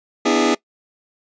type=chord; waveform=sawtooth; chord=E dominant seventh; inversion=second; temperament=just; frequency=247.2 / 296.7 / 329.6 / 412 Hz; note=B3 / D4 / E4 / G#4; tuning=+2 / +18 / 0 / -14 cents; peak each=-16 dBFS; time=0.25-0.55 s; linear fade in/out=10 ms; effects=noise-tail reverb RT60 0.1 s tail -22 dB re dry + resampled to 16000 Hz